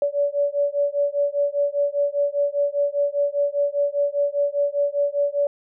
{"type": "beating tone pair", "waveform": "sine", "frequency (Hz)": [570, 575], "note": ["C#5", "D5"], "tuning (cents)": [48, -37], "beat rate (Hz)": 5, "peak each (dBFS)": -22, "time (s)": [0.02, 5.47], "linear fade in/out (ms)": 2, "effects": []}